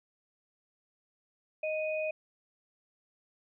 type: tone pair together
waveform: sine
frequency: 622.3 / 2489 Hz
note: D#5 / D#7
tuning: 0 / 0 cents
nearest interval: 2 octaves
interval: 2400 cents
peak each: -31 / -37 dBFS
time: 1.63-2.11 s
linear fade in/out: 5 ms
effects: none